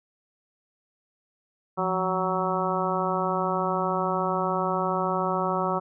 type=harmonic tone with a mistuned harmonic; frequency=186.8 Hz; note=F#3; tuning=17 cents sharp; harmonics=1 / 2 / 3 / 4 / 5 / 6 / 7; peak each=-31 / -31 / -31 / -31 / -31 / -31 / -31 dBFS; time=1.77-5.8 s; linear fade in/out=20 ms; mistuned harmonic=1; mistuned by=-110 cents; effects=none